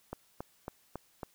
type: click train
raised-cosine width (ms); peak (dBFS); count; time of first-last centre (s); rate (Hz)
1; -24; 5; 0.13-1.232; 3.63
effects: white hiss -67 dBFS RMS until 1.34 s